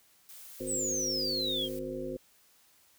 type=noise; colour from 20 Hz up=blue; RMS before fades=-49 dBFS; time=0.29-1.79 s; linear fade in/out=0 ms
type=harmonic tone; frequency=51.91 Hz; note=G#1; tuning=in tune; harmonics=1 / 3 / 5 / 7 / 9 / 10; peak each=-48 / -47 / -40 / -39 / -45 / -39 dBFS; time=0.6-2.17 s; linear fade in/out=5 ms
type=exponential sweep; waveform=sine; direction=down; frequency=8372 to 3136 Hz; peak=-30 dBFS; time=0.66-1.69 s; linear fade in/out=50 ms
effects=white hiss -64 dBFS RMS until 2.98 s

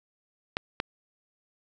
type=clicks; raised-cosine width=0.3 ms; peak=-11 dBFS; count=2; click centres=0.569 / 0.801 s; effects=none

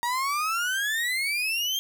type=exponential sweep; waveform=35% pulse; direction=up; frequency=940 to 3225 Hz; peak=-23 dBFS; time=0.03-1.79 s; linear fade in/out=0 ms; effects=none

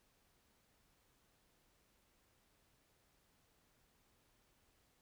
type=silence; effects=pink hiss -75 dBFS RMS until 5.01 s

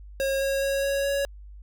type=tone with pitch steps; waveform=square; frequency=542 / 546.1 / 550.2 / 554.3 / 558.5 Hz; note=C#5 / C#5 / C#5 / C#5 / C#5; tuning=-39 / -26 / -13 / 0 / +13 cents; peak=-24 dBFS; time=0.2-1.25 s; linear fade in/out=0 ms; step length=210 ms; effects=added 50 Hz sine -41 dBFS peak until 1.62 s

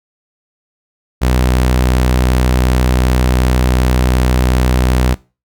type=tone; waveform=sawtooth; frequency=62.7 Hz; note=B1; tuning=27 cents sharp; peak=-6 dBFS; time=1.21-5.15 s; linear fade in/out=20 ms; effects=noise-tail reverb RT60 0.3 s tail -21 dB re dry

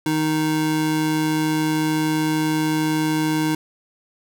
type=tone pair together; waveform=square; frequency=155.55 / 311.1 Hz; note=D#3 / D#4; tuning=0 / 0 cents; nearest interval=octave; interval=1200 cents; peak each=-26 / -20 dBFS; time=0.06-3.55 s; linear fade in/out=2 ms; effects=none

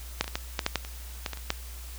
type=clicks; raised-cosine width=0.2 ms; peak=-6 / -18 / -17 / -11 / -9 / -7 / -8 / -22 / -12 / -17 / -24 / -8 dBFS; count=12; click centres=0.21 / 0.243 / 0.279 / 0.355 / 0.592 / 0.664 / 0.757 / 0.849 / 1.262 / 1.333 / 1.373 / 1.504 s; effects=added 60 Hz sine -39 dBFS peak until 1.98 s + white hiss -47 dBFS RMS until 1.98 s

